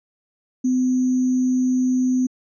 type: tone with sample-and-hold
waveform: sine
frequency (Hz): 254.5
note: C4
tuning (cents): -48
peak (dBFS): -16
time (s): 0.64-2.27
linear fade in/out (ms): 10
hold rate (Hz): 6300
effects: resampled to 22050 Hz